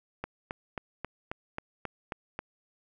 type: click train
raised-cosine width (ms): 0.5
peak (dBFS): -19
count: 9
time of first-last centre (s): 0.24-2.391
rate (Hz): 3.72
effects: none